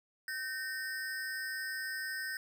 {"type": "ring-modulated tone", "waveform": "square", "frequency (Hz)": 1687, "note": "G#6", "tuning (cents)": 27, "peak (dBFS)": -34, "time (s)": [0.28, 2.37], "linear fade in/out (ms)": 2, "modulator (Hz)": 144, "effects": []}